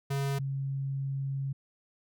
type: tone pair in turn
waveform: square / sine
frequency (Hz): 138.59 / 136.6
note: C#3 / C#3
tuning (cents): 0 / -25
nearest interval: unison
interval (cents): 25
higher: first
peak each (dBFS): -29 / -30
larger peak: first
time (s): 0.1-0.39 / 0.39-1.53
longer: second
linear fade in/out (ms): 10
effects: none